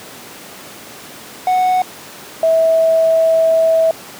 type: tone pair in turn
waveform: triangle / sine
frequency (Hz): 738 / 650.7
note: F#5 / E5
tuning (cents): -5 / -23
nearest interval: major second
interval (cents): 218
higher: first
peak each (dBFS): -9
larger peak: neither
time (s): 1.47-1.82 / 2.43-3.91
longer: second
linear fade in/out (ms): 2
effects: pink hiss -34 dBFS RMS until 4.19 s + high-pass 200 Hz 12 dB/octave